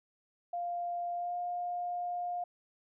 sine tone with pitch glide, 698.5 to 707.8 Hz, F5 to F5, 0 to +23 cents, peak -33 dBFS, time 0.53-2.44 s, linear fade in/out 5 ms, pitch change +23 cents, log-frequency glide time 1.15-1.35 s, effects none

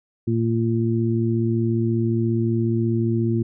harmonic tone, 114.6 Hz, A#2, 29 cents flat, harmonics 1 / 2 / 3, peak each -21 / -23 / -24 dBFS, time 0.27-3.43 s, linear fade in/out 10 ms, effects none

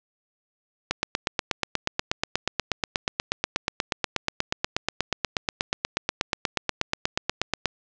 click train, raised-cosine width 0.2 ms, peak -5 dBFS, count 57, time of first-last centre 0.91-7.657 s, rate 8.3 Hz, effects low-pass 7000 Hz 12 dB/octave

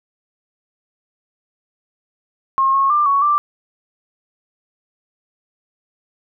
sine tone with pitch steps, 1075 / 1091 / 1189 / 1115 / 1178 Hz, C6 / C#6 / D6 / C#6 / D6, +47 / -28 / +21 / +10 / +5 cents, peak -12 dBFS, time 2.58-3.38 s, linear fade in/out 0 ms, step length 160 ms, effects none

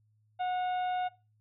harmonic tone with a mistuned harmonic, 730 Hz, F#5, 24 cents flat, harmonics 1 / 2 / 3 / 4 / 5, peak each -29 / -44 / -50 / -50 / -51 dBFS, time 0.39-1.09 s, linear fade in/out 20 ms, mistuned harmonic 4, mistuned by -60 cents, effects noise-tail reverb RT60 0.3 s tail -20 dB re dry + added 107 Hz sine -66 dBFS peak until 1.4 s

